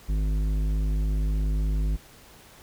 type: tone with tanh clipping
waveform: triangle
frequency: 51.7 Hz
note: G#1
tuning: 7 cents flat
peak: -24 dBFS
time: 0.08-1.97 s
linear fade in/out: 20 ms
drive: 16 dB
effects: pink hiss -51 dBFS RMS until 2.62 s